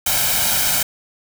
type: noise with comb filter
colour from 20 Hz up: white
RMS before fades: -18 dBFS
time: 0.06-0.83 s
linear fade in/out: 5 ms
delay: 1.3 ms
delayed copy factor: +0.65
effects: none